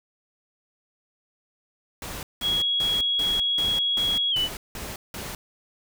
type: noise bursts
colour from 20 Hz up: pink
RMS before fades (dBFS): -35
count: 9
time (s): 2.02-5.35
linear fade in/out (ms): 2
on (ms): 210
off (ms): 180
type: tone with pitch glide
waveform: sine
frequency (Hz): 3322 to 2977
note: G#7 to F#7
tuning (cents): 0 to +10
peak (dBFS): -21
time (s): 2.41-4.49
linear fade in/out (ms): 50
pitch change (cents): -190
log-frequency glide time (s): 4.31-4.36
effects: none